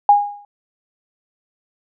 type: tone with exponential decay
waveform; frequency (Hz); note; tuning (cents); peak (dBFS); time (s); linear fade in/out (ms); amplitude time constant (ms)
sine; 819; G#5; -24; -4; 0.09-0.45; 2; 78
effects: none